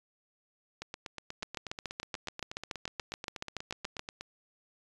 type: two click trains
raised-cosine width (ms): 0.2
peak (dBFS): -18 / -22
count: 19 / 29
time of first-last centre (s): 1.43-3.994 / 0.82-4.21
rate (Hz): 7.02 / 8.26
effects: resampled to 24000 Hz